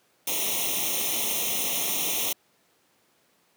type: noise with comb filter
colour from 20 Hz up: white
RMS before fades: -27 dBFS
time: 0.27-2.33 s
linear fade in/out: 5 ms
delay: 0.32 ms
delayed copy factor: +1
effects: pink hiss -65 dBFS RMS until 3.56 s + high-pass 200 Hz 12 dB/octave